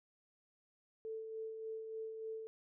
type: tone with tremolo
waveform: sine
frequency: 442.8 Hz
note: A4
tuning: 11 cents sharp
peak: -40 dBFS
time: 1.05-2.47 s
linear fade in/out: 0 ms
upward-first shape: sine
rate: 3.4 Hz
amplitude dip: 40%
effects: none